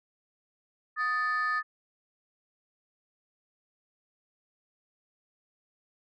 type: tone pair together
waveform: sine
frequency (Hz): 1244.5 / 1762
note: D#6 / A6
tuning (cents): 0 / +2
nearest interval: tritone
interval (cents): 602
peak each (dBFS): -27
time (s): 0.96-1.63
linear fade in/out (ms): 50
effects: tanh soft clip ceiling -23 dBFS